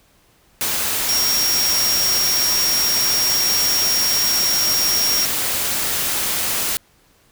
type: tone in noise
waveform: sine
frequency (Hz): 5588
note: F8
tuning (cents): 0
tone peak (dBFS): -17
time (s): 1.09-5.25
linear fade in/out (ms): 0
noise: white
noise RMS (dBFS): -21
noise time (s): 0.61-6.77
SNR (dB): +1
effects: pink hiss -56 dBFS RMS until 7.31 s